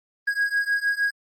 triangle beating tone pair, 1642 / 1648.5 Hz, G#6 / G#6, -20 / -13 cents, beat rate 6.5 Hz, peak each -23 / -22 dBFS, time 0.27-1.11 s, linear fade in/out 10 ms, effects Opus 32 kbps

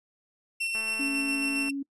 40% pulse tone with tremolo, 2709 Hz, E7, 47 cents sharp, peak -26 dBFS, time 0.6-1.71 s, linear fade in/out 10 ms, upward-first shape square, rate 7.3 Hz, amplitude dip 25%
click train, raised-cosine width 0.5 ms, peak -29 dBFS, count 208, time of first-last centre 0.75-1.687 s, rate 221 Hz
sine tone with vibrato, 277.7 Hz, C#4, 3 cents sharp, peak -29 dBFS, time 0.99-1.83 s, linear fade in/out 10 ms, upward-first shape triangle, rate 12 Hz, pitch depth 10 cents each way
effects noise-tail reverb RT60 0.1 s tail -23 dB re dry + resampled to 24000 Hz

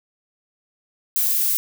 violet noise, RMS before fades -20 dBFS, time 1.16-1.57 s, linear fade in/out 0 ms, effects none

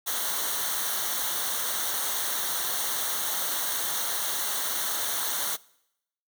white noise with comb filter, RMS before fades -29 dBFS, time 0.06-5.57 s, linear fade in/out 20 ms, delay 0.4 ms, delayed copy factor -0.75, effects noise-tail reverb RT60 0.8 s tail -22 dB re dry

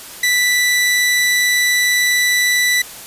sawtooth tone, 1975.5 Hz, B6, in tune, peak -9 dBFS, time 0.23-2.82 s, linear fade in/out 5 ms, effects white hiss -34 dBFS RMS until 3.06 s + resampled to 32000 Hz

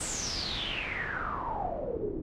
pink noise with low-pass filter sweep, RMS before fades -34 dBFS, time 0-2.22 s, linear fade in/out 10 ms, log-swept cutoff 8400 to 320 Hz, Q 9.8, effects none

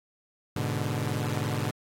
sawtooth chord, G# diminished, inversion none, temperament equal, 103.83 / 123.47 / 146.83 Hz, G#2 / B2 / D3, 0 / 0 / 0 cents, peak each -28 dBFS, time 0.56-1.71 s, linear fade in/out 5 ms, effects AAC 48 kbps

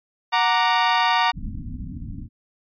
sawtooth chord, Gb augmented, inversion none, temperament equal with one note detuned, 736.6 / 932.3 / 1174.7 Hz, Gb5 / Bb5 / D6, -8 / 0 / 0 cents, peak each -19 / -15 / -20 dBFS, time 0.32-1.32 s, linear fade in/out 20 ms
pink low-pass noise, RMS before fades -32 dBFS, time 1.33-2.29 s, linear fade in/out 50 ms, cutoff 290 Hz, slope 96 dB/octave
effects resampled to 11025 Hz

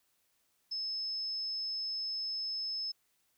sine tone, 5220 Hz, E8, 18 cents flat, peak -34 dBFS, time 0.71-2.92 s, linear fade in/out 10 ms, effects white hiss -75 dBFS RMS until 3.37 s

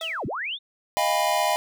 sine linear two-way sweep, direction down then up, 3711 to 80 to 3711 Hz, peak -27 dBFS, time 0-0.59 s, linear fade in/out 50 ms, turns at 0.26 s
sawtooth tone with exponential decay, 650 Hz, E5, 24 cents flat, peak -27 dBFS, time 0.01-0.29 s, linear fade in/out 2 ms, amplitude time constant 59 ms
square chord, F half-diminished seventh, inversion third, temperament equal with one note detuned, 622.3 / 698.5 / 812.1 / 987.8 Hz, Eb5 / F5 / Ab5 / Cb6, 0 / 0 / -39 / 0 cents, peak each -27 dBFS, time 0.97-1.56 s, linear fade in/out 0 ms
effects none

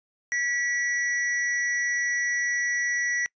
square tone with amplitude modulation, 1943 Hz, B6, 29 cents flat, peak -23 dBFS, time 0.32-3.26 s, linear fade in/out 0 ms, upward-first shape sine, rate 281 Hz, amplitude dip 45%, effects noise-tail reverb RT60 0.1 s tail -24 dB re dry + resampled to 16000 Hz

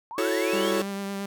sine linear sweep, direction up, 858 to 3392 Hz, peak -34 dBFS, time 0.11-0.71 s, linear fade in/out 0 ms
45% pulse chord, F# minor seventh, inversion third, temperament equal, 329.6 / 370 / 440 / 554.4 Hz, E4 / F#4 / A4 / C#5, 0 / 0 / 0 / 0 cents, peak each -29 dBFS, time 0.18-0.82 s, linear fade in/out 2 ms
sawtooth tone with vibrato, 198 Hz, G3, 18 cents sharp, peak -26 dBFS, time 0.53-1.26 s, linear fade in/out 5 ms, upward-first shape triangle, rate 9 Hz, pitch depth 19 cents each way
effects none

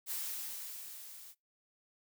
blue noise with level ramp, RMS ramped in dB -37 to -53 dBFS, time 0.06-1.35 s, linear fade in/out 50 ms, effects noise-tail reverb RT60 0.2 s tail -24 dB re dry

